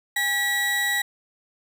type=tone pair together; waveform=35% pulse; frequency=813.1 / 1934 Hz; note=G#5 / B6; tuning=-37 / -37 cents; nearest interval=octave + minor third; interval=1500 cents; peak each=-31 / -20 dBFS; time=0.16-1.02 s; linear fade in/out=5 ms; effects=none